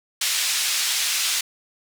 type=band-pass noise; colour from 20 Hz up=pink; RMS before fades=-23 dBFS; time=0.21-1.41 s; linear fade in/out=5 ms; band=2800 to 10000 Hz; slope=12 dB/octave; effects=none